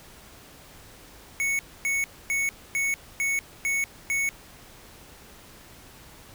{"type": "tone bursts", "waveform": "square", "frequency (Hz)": 2214, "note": "C#7", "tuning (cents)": -3, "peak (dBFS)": -24, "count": 7, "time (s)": [1.4, 4.29], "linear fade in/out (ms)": 0, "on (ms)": 190, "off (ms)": 260, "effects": ["pink hiss -49 dBFS RMS until 6.34 s"]}